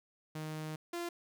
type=tone pair in turn; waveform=sawtooth; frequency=155.56 / 344.8 Hz; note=D#3 / F4; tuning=0 / -22 cents; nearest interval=octave + major second; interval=1378 cents; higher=second; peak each=-35 / -33 dBFS; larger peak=second; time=0.35-0.76 / 0.93-1.09 s; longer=first; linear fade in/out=5 ms; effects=none